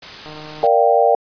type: noise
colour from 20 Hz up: white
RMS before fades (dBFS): -33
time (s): 0.02-0.67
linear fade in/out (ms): 5
type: click train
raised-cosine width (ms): 1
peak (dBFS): -23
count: 60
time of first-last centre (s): 0.26-0.646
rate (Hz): 153
type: chord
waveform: sine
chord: G minor seventh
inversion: first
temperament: equal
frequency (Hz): 466.2 / 587.3 / 698.5 / 784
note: Bb4 / D5 / F5 / G5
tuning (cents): 0 / 0 / 0 / 0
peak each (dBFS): -16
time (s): 0.63-1.15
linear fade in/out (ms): 2
effects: resampled to 11025 Hz